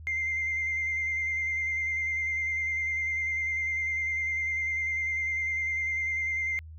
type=tone with vibrato; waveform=sine; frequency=2093 Hz; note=C7; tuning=in tune; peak=-26 dBFS; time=0.07-6.59 s; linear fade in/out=0 ms; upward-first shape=square; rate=10 Hz; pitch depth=17 cents each way; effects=tanh soft clip ceiling -23 dBFS + added 79 Hz sine -42 dBFS peak until 6.78 s